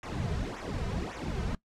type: noise with flanger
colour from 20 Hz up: brown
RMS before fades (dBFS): -34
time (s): 0.03-1.55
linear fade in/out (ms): 2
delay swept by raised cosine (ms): 0.22 to 3.62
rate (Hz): 1.8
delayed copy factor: -0.9
effects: noise-tail reverb RT60 0.1 s tail -20 dB re dry + low-pass 7000 Hz 12 dB/octave